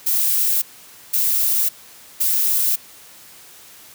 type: noise bursts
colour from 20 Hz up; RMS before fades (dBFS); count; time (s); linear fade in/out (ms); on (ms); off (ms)
violet; -18; 3; 0.06-2.76; 10; 560; 510
effects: white hiss -44 dBFS RMS until 3.94 s + high-pass 60 Hz 12 dB/octave